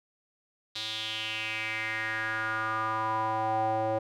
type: tone with band-pass filter sweep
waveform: square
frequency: 110 Hz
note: A2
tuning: in tune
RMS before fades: -31 dBFS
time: 0.75-3.99 s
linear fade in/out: 10 ms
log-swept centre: 3900 to 620 Hz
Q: 4.8
effects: none